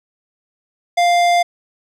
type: tone with tanh clipping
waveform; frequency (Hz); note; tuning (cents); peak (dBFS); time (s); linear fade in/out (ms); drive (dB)
sine; 698.5; F5; 0; -13; 0.97-1.43; 10; 18
effects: none